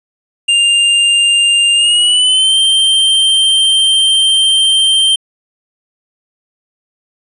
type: tone with pitch glide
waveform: square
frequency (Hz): 2800 to 3143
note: F7 to G7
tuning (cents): +4 to +4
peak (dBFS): -8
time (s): 0.48-5.16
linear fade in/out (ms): 10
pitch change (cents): +200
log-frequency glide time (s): 1.74-2.57
effects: resampled to 24000 Hz + 8-bit